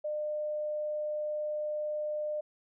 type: tone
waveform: sine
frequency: 603 Hz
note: D5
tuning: 46 cents sharp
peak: -31 dBFS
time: 0.04-2.41 s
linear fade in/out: 10 ms
effects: none